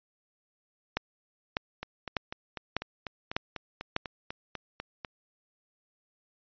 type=two click trains; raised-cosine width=0.3 ms; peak=-11 / -20 dBFS; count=6 / 14; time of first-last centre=0.97-3.964 / 1.83-5.048 s; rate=1.67 / 4.04 Hz; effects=resampled to 11025 Hz